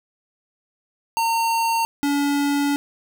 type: tone pair in turn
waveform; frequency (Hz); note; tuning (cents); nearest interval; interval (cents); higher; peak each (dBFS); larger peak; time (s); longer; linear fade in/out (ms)
square; 914 / 285.3; A#5 / C#4; -34 / +50; octave + minor sixth; 2016; first; -19; neither; 1.17-1.85 / 2.03-2.76; second; 0
effects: none